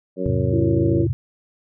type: harmonic tone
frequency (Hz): 92.5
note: F#2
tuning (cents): 0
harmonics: 2 / 3 / 4 / 5 / 6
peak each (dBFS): -28 / -28 / -28 / -28 / -28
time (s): 0.16-1.06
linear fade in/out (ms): 50
type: chord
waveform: sine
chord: E augmented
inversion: none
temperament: equal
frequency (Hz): 82.41 / 103.83 / 130.81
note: E2 / G#2 / B#2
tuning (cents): 0 / 0 / 0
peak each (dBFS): -26 / -23 / -22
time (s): 0.26-1.13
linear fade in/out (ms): 0
type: tone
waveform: sine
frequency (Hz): 336.3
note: E4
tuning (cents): +35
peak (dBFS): -19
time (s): 0.53-1.07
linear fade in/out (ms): 5
effects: none